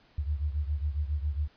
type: beating tone pair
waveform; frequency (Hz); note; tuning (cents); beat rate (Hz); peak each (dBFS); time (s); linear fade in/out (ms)
sine; 72.1 / 79.4; D2 / D#2; -31 / +36; 7.3; -29 / -33; 0.18-1.48; 5
effects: pink hiss -62 dBFS RMS until 1.56 s + resampled to 11025 Hz